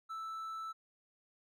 triangle tone, 1318.5 Hz, E6, in tune, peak -38 dBFS, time 0.09-0.73 s, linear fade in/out 20 ms, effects none

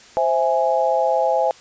sine chord, C augmented, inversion none, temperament equal, 523.3 / 659.3 / 830.6 Hz, C5 / E5 / G#5, 0 / 0 / 0 cents, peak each -20 dBFS, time 0.17-1.51 s, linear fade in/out 0 ms, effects white hiss -46 dBFS RMS until 1.6 s + resampled to 16000 Hz

